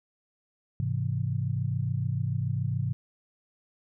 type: chord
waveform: sine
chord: Ab augmented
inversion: none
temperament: equal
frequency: 103.83 / 130.81 / 164.81 Hz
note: Ab2 / C3 / E3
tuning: 0 / 0 / 0 cents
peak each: -30 / -29 / -34 dBFS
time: 0.8-2.93 s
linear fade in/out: 0 ms
effects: none